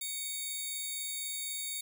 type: tone pair together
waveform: 10% pulse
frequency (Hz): 2244 / 3732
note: C#7 / A#7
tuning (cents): +21 / +1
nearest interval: major sixth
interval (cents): 880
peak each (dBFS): -33 / -29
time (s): 0.01-1.81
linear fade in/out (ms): 5
effects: none